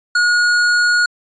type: tone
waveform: square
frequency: 1444 Hz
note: F#6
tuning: 43 cents flat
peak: -12 dBFS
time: 0.15-1.06 s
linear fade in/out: 5 ms
effects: resampled to 16000 Hz